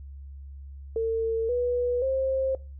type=tone with pitch steps; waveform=sine; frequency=451.3 / 489.3 / 530.5 Hz; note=A4 / B4 / C5; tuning=+44 / -16 / +24 cents; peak=-23 dBFS; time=0.96-2.55 s; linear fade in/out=2 ms; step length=530 ms; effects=noise-tail reverb RT60 0.3 s tail -21 dB re dry + added 69 Hz sine -39 dBFS peak until 2.79 s